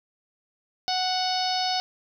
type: harmonic tone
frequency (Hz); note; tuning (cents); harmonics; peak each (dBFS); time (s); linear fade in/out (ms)
740; F#5; 0; 1 / 2 / 3 / 4 / 5 / 6 / 7 / 8; -26 / -38 / -39 / -35 / -33 / -31 / -31 / -42; 0.88-1.8; 0
effects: 10-bit